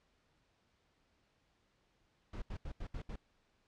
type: noise bursts at uneven times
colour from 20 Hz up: brown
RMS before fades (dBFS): -42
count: 6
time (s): 2.33-2.42 / 2.5-2.57 / 2.65-2.72 / 2.8-2.87 / 2.94-3.02 / 3.09-3.16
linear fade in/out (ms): 5
effects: pink hiss -75 dBFS RMS until 3.67 s + low-pass 5000 Hz 12 dB/octave